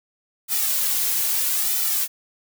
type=noise with flanger; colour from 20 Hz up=blue; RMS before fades=-22 dBFS; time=0.48-2.08 s; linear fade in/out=50 ms; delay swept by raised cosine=1.8 to 3.3 ms; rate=0.78 Hz; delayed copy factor=-1; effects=none